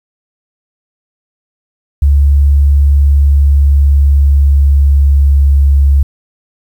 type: tone with pitch glide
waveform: sine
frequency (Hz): 70.8 to 69.74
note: C#2 to C#2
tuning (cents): +37 to +11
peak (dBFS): -4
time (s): 2.02-6.03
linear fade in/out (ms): 5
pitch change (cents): -26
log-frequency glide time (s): 2.9-5.79
effects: 7-bit